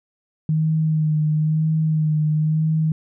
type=tone with vibrato; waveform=sine; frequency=155.56 Hz; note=D#3; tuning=in tune; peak=-16 dBFS; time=0.49-2.92 s; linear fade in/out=2 ms; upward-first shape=sine; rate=1 Hz; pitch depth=28 cents each way; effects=none